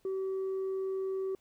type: tone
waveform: sine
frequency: 382.5 Hz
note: G4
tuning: 42 cents flat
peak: -29 dBFS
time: 0.05-1.35 s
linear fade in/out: 2 ms
effects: tanh soft clip ceiling -30 dBFS + pink hiss -71 dBFS RMS until 1.4 s